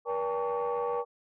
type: tone cluster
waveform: sine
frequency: 478.9 / 575 / 802 / 887 / 1132 Hz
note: A#4 / D5 / G5 / A5 / C#6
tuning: +47 / -37 / +39 / +14 / +36 cents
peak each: -29 / -38 / -36 / -37 / -35 dBFS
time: 0.05-1.05 s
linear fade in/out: 50 ms
effects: tanh soft clip ceiling -22 dBFS

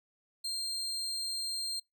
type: tone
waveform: 35% pulse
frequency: 4186 Hz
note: C8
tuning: in tune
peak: -32 dBFS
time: 0.44-1.8 s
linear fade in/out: 10 ms
effects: noise-tail reverb RT60 0.2 s tail -26 dB re dry

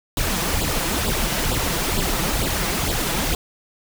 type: noise with flanger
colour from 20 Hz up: pink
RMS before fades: -22 dBFS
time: 0.17-3.35 s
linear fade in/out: 2 ms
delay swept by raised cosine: 0.24 to 6.04 ms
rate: 2.2 Hz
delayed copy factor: +0.75
effects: none

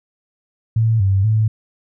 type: tone with pitch steps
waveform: sine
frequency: 112.5 / 97 / 109.2 Hz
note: A2 / G2 / A2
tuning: +39 / -18 / -13 cents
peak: -12 dBFS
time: 0.76-1.48 s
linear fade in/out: 5 ms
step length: 240 ms
effects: none

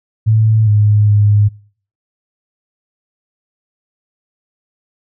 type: tone with pitch steps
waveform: sine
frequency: 109.9 / 104.9 / 103.7 Hz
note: A2 / G#2 / G#2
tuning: -2 / +18 / -2 cents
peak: -7 dBFS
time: 0.26-1.49 s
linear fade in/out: 20 ms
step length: 410 ms
effects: noise-tail reverb RT60 0.5 s tail -25 dB re dry

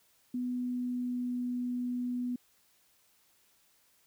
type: tone with pitch glide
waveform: sine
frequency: 248.1 to 246.5 Hz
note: B3 to B3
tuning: +8 to -3 cents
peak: -31 dBFS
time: 0.34-2.36 s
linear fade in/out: 5 ms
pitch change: -11 cents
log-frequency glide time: 0.53-1.35 s
effects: white hiss -68 dBFS RMS until 4.06 s

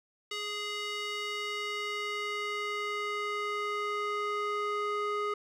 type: tone with band-pass filter sweep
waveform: square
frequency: 415.4 Hz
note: G#4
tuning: in tune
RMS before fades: -34 dBFS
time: 0.31-5.34 s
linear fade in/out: 5 ms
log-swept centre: 3200 to 1100 Hz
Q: 1.3
effects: none

